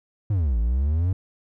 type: exponential two-way sweep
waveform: triangle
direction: down then up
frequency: 110 to 53.8 to 96.3 Hz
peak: -17 dBFS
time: 0.3-1.13 s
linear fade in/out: 5 ms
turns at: 0.59 s
effects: none